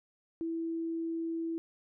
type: tone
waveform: sine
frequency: 329.6 Hz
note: E4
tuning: in tune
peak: -32 dBFS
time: 0.41-1.58 s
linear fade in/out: 0 ms
effects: none